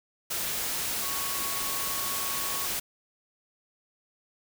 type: tone in noise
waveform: sine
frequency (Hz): 1108.7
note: C#6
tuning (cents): 0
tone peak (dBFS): -38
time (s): 1.02-2.66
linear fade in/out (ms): 10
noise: white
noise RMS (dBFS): -31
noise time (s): 0.3-2.8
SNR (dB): -10
effects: none